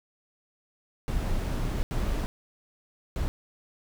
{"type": "noise bursts at uneven times", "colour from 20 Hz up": "brown", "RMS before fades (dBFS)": -28, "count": 3, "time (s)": [[1.08, 1.83], [1.91, 2.26], [3.16, 3.28]], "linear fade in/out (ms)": 0, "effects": []}